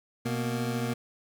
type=tone pair together; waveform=25% pulse; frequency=123.48 / 233.1 Hz; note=B2 / A#3; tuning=0 / 0 cents; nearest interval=major seventh; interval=1100 cents; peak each=-27 / -28 dBFS; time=0.25-0.94 s; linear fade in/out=10 ms; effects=none